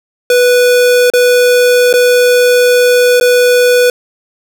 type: tone with dropouts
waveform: square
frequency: 492.5 Hz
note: B4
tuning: 5 cents flat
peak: -6 dBFS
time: 0.3-3.9 s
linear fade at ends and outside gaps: 2 ms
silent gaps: 1.101-1.136 / 1.929-1.938 / 3.2-3.21 s
effects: none